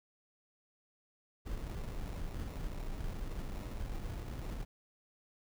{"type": "noise with sample-and-hold", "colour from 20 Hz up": "brown", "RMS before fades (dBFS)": -40, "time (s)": [1.45, 4.65], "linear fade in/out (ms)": 20, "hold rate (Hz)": 1575, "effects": []}